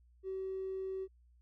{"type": "tone with tanh clipping", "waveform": "triangle", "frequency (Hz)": 380.9, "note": "G4", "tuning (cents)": -50, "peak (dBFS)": -36, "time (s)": [0.23, 1.08], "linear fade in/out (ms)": 50, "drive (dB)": 1, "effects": ["added 60 Hz sine -62 dBFS peak until 1.41 s"]}